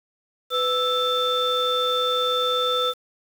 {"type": "tone cluster", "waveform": "sine", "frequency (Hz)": [499.2, 1320, 3548], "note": ["B4", "E6", "A7"], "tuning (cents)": [19, 2, 14], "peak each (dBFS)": -23, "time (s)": [0.5, 2.94], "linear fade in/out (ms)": 50, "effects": ["tanh soft clip ceiling -14 dBFS", "7-bit"]}